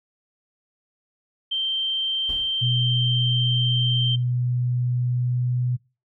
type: tone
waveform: sine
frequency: 3136 Hz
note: G7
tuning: in tune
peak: -22 dBFS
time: 1.51-4.16 s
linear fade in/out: 10 ms
type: noise with exponential decay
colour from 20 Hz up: brown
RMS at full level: -34 dBFS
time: 2.29-2.7 s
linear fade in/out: 2 ms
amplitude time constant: 88 ms
type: tone with pitch glide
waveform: sine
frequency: 123.47 to 124.19 Hz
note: B2 to B2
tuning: 0 to +10 cents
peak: -20 dBFS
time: 2.61-5.77 s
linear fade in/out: 20 ms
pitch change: +10 cents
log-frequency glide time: 5.07-5.66 s
effects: noise-tail reverb RT60 0.3 s tail -23 dB re dry